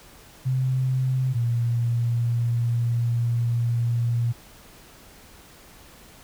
sine tone pair in turn, 129.8 / 118.17 Hz, C3 / A#2, -13 / +24 cents, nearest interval major second, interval 163 cents, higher first, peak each -20 / -20 dBFS, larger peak neither, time 0.45-1.34 / 1.34-4.33 s, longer second, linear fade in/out 20 ms, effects pink hiss -49 dBFS RMS until 6.23 s

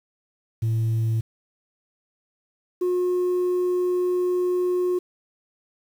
sine tone pair in turn, 112.4 / 360.4 Hz, A2 / F#4, +37 / -45 cents, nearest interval octave + minor sixth, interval 2018 cents, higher second, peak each -17 dBFS, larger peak neither, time 0.62-1.21 / 2.81-4.99 s, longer second, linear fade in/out 10 ms, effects tanh soft clip ceiling -19 dBFS + 8-bit

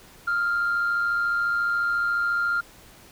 sine tone pair together, 1282.7 / 1396.9 Hz, E6 / F6, -48 / 0 cents, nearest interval minor second, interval 148 cents, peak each -32 / -20 dBFS, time 0.27-2.61 s, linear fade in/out 10 ms, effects tanh soft clip ceiling -18 dBFS + pink hiss -50 dBFS RMS until 3.11 s

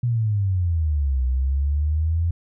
sine exponential two-way sweep, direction down then up, 123.47 to 62.8 to 85.9 Hz, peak -18 dBFS, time 0.03-2.31 s, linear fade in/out 5 ms, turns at 1.25 s, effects none

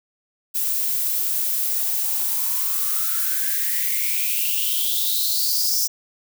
violet noise with high-pass filter sweep, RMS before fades -22 dBFS, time 0.54-5.88 s, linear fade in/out 20 ms, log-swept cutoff 360 to 5600 Hz, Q 8.8, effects none

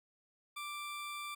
20% pulse tone, 1176 Hz, D6, 2 cents sharp, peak -36 dBFS, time 0.56-1.35 s, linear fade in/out 10 ms, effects none

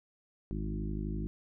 harmonic tone with a mistuned harmonic, 51.91 Hz, G#1, in tune, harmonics 1 / 2 / 3 / 4 / 5 / 6 / 7, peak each -36 / -43 / -40 / -40 / -48 / -43 / -47 dBFS, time 0.51-1.27 s, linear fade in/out 0 ms, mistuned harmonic 2, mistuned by +34 cents, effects none

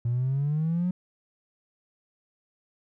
triangle exponential sweep, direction up, 116.54 to 183.9 Hz, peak -20 dBFS, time 0.05-0.91 s, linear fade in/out 5 ms, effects tanh soft clip ceiling -20 dBFS

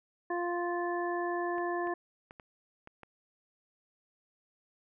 harmonic tone, 349.2 Hz, F4, in tune, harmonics 1 / 2 / 3 / 5, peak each -33 / -36 / -38 / -40 dBFS, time 0.3-1.94 s, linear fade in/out 5 ms
clicks, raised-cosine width 0.5 ms, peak -33 dBFS, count 6, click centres 1.582 / 1.872 / 2.309 / 2.398 / 2.874 / 3.033 s
effects none

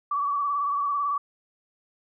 sine tone with vibrato, 1144 Hz, D6, 46 cents flat, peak -23 dBFS, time 0.11-1.18 s, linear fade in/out 5 ms, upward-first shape sine, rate 18 Hz, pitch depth 46 cents each way, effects none

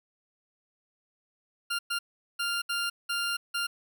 20% pulse tone bursts at uneven times, 1397 Hz, F6, in tune, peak -23 dBFS, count 6, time 1.7-1.79 / 1.9-1.99 / 2.39-2.62 / 2.69-2.9 / 3.09-3.37 / 3.54-3.67 s, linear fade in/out 10 ms, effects none

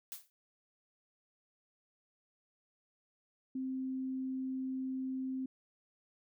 blue noise with exponential decay, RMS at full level -40 dBFS, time 0.12-0.3 s, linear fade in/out 0 ms, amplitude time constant 39 ms
sine tone, 261.6 Hz, C4, in tune, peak -35 dBFS, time 3.55-5.46 s, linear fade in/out 5 ms
effects none

